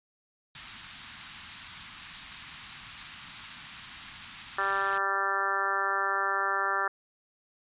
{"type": "band-stop noise", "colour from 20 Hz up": "white", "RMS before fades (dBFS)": -39, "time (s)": [0.55, 4.98], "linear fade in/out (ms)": 2, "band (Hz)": [240, 960], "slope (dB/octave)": 24}
{"type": "harmonic tone", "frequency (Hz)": 196, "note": "G3", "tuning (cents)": 0, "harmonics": [2, 3, 4, 5, 6, 7, 8, 9], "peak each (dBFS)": [-39, -40, -36, -36, -32, -31, -35, -33], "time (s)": [4.58, 6.88], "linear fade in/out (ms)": 5}
{"effects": ["resampled to 8000 Hz"]}